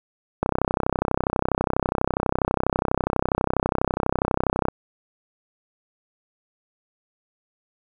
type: click train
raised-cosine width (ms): 1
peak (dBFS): -6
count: 138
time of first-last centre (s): 0.43-4.685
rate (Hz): 32.2
effects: 8-bit